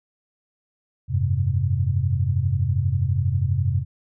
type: tone cluster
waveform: sine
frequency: 89 / 101.3 / 131.6 Hz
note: F2 / G#2 / C3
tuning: +33 / -43 / +10 cents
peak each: -23 dBFS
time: 1.08-3.85 s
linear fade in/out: 50 ms
effects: none